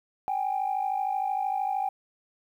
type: tone pair together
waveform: sine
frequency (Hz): 768 / 821.1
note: G5 / G#5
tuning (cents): -36 / -20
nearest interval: minor second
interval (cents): 116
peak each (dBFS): -27 / -28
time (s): 0.28-1.89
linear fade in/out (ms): 0
effects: tanh soft clip ceiling -20 dBFS + 10-bit